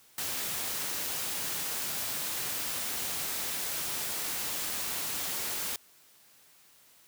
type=noise; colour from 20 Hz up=white; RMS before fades=-34 dBFS; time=0.18-5.76 s; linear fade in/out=2 ms; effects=white hiss -60 dBFS RMS until 7.07 s + high-pass 60 Hz 12 dB/octave